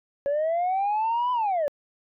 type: linear two-way sweep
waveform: sine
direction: up then down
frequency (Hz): 554.4 to 1006 to 554.4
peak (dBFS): -20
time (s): 0.26-1.68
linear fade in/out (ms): 0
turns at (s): 1.32
effects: tanh soft clip ceiling -20 dBFS